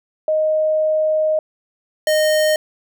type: tone pair in turn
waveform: sine / square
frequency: 622.3 / 616.9 Hz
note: D#5 / D#5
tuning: 0 / -15 cents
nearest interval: unison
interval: 15 cents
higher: first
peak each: -14 dBFS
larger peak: neither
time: 0.28-1.39 / 2.07-2.56 s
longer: first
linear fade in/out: 2 ms
effects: none